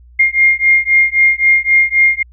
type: beating tone pair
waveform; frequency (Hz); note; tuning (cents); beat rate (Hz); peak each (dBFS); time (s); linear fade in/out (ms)
sine; 2121 / 2124.8; C7 / C7; +23 / +26; 3.8; -11; 0.19-2.23; 10
effects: added 60 Hz sine -39 dBFS peak until 2.32 s